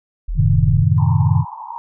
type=linear sweep; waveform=sine; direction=down; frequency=41.16 to 35.17 Hz; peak=-19 dBFS; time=0.28-0.83 s; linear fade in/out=10 ms
type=chord; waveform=sine; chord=F# diminished seventh; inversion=none; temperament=equal; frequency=92.5 / 110 / 130.81 / 155.56 Hz; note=F#2 / A2 / C3 / Eb3; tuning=0 / 0 / 0 / 0 cents; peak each=-17 dBFS; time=0.35-1.45 s; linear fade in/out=50 ms
type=band-pass noise; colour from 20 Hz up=white; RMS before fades=-31 dBFS; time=0.98-1.78 s; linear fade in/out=0 ms; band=860 to 1000 Hz; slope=96 dB/octave
effects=none